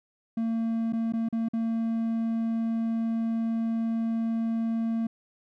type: tone with dropouts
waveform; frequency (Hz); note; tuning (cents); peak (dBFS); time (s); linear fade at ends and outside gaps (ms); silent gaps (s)
triangle; 227.2; A#3; -44; -23; 0.37-5.07; 5; 0.925-0.932 / 1.124-1.135 / 1.288-1.326 / 1.486-1.534
effects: none